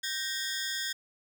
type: ring-modulated tone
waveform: 15% pulse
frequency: 1718 Hz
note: A6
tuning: 42 cents flat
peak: -22 dBFS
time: 0.03-0.93 s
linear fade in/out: 10 ms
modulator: 149 Hz
effects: none